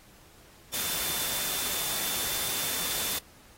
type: tone in noise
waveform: sine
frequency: 3554 Hz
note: A7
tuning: 17 cents sharp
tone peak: -39 dBFS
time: 0.73-3.19 s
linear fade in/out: 10 ms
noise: white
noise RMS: -31 dBFS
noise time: 0.73-3.19 s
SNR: -11 dB
effects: pink hiss -56 dBFS RMS until 3.57 s + AAC 48 kbps